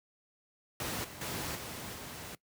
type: noise with level steps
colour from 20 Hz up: pink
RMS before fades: -36 / -47 / -37 / -42 / -44 dBFS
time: 0.8-2.35 s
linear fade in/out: 2 ms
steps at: 1.04 / 1.21 / 1.55 / 1.94 s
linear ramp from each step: 5 ms
effects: noise-tail reverb RT60 0.1 s tail -20 dB re dry + high-pass 80 Hz 12 dB/octave